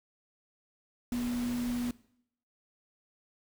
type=tone in noise; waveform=sine; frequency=242.6 Hz; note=B3; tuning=31 cents flat; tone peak=-30 dBFS; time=1.12-1.91 s; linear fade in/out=2 ms; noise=pink; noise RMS=-43 dBFS; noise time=1.12-1.91 s; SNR=+10 dB; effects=noise-tail reverb RT60 0.7 s tail -20 dB re dry